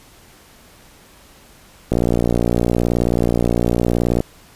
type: click train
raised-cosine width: 2 ms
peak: -3 dBFS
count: 136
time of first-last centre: 1.92-4.204 s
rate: 59.1 Hz
effects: pink hiss -47 dBFS RMS until 4.55 s + resampled to 32000 Hz